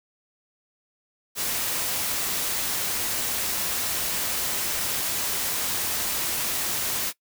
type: noise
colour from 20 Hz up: white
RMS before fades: -27 dBFS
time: 1.35-7.13 s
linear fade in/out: 50 ms
effects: noise-tail reverb RT60 0.1 s tail -20 dB re dry